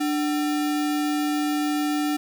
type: tone with sample-and-hold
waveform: sine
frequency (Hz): 296.5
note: D4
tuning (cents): +17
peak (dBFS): -21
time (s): 0-2.17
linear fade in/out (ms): 10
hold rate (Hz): 1050
effects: none

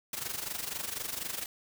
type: noise with amplitude modulation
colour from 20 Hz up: white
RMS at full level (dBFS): -34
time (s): 0.13-1.46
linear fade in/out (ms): 2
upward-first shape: sine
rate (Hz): 24.1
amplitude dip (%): 75
effects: none

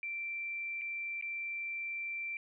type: tone with dropouts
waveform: sine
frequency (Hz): 2349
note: D7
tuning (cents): 0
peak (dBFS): -36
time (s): 0.03-2.37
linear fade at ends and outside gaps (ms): 1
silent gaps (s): 0.813-0.817 / 1.212-1.224
effects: none

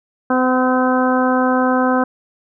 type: harmonic tone with a mistuned harmonic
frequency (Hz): 255.8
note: C4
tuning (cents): -39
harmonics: 1 / 2 / 3 / 4 / 5 / 6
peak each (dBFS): -16 / -19 / -21 / -22 / -23 / -24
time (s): 0.3-2.04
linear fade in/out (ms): 5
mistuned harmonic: 3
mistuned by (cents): -16
effects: none

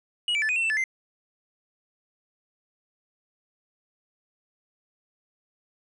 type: tone with pitch steps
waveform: triangle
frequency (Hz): 2903 / 2323 / 1746 / 2494 / 2705 / 2663 / 1738 / 2081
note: F#7 / D7 / A6 / D#7 / E7 / E7 / A6 / C7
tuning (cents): -34 / -20 / -14 / +3 / +44 / +17 / -22 / -10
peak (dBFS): -21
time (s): 0.28-0.84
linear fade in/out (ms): 2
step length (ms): 70
effects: resampled to 24000 Hz

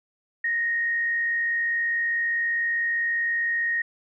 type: tone with frequency modulation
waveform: sine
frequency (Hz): 1864.7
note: A#6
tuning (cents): 0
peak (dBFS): -22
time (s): 0.44-3.82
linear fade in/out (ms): 5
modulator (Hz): 64.6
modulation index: 0.35
effects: none

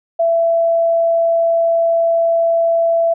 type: tone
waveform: sine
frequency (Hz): 668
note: E5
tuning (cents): +23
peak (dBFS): -11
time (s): 0.19-3.14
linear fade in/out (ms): 10
effects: none

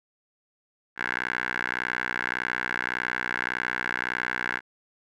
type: tone with band-pass filter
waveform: 10% pulse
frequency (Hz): 61.74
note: B1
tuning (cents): 0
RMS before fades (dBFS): -30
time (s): 0.96-4.61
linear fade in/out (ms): 50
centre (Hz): 1700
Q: 4.2
effects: none

